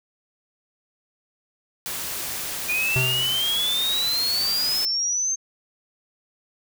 white noise, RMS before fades -30 dBFS, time 1.86-4.85 s, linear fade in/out 0 ms
sine exponential sweep, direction up, 2433 to 6370 Hz, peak -21 dBFS, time 2.68-5.36 s, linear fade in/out 20 ms
square tone with exponential decay, 129.1 Hz, C3, 23 cents flat, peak -20 dBFS, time 2.96-3.61 s, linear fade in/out 0 ms, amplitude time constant 140 ms
effects none

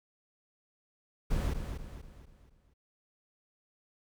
brown noise with echo, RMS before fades -30 dBFS, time 1.3-1.54 s, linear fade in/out 10 ms, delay 240 ms, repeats 5, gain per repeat -7 dB, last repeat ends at 2.74 s, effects none

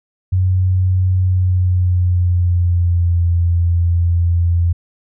sine tone with pitch glide, 92.5 to 85.81 Hz, F#2 to F2, 0 to -30 cents, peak -11 dBFS, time 0.32-4.73 s, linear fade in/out 10 ms, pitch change -130 cents, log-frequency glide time 1.19-3.25 s, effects none

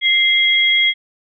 sine tone pair together, 2093 / 3294 Hz, C7 / G#7, 0 / -15 cents, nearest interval minor sixth, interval 785 cents, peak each -14 dBFS, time 0.01-0.94 s, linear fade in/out 50 ms, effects none

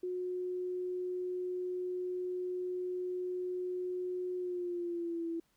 sine tone with pitch glide, 363 to 332.9 Hz, F#4 to E4, -33 to +17 cents, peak -34 dBFS, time 0.03-5.4 s, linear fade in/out 5 ms, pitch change -150 cents, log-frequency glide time 4.37-5.28 s, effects pink hiss -74 dBFS RMS until 5.56 s

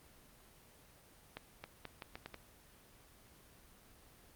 accelerating click train, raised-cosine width 0.3 ms, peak -28 dBFS, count 7, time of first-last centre 1.37-2.343 s, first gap 270 ms, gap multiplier 0.79, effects pink hiss -62 dBFS RMS until 4.35 s + Opus 24 kbps

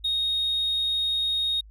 triangle tone, 3729 Hz, A#7, in tune, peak -20 dBFS, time 0.04-1.61 s, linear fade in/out 10 ms, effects tanh soft clip ceiling -19 dBFS + added 52 Hz sine -45 dBFS peak until 1.7 s

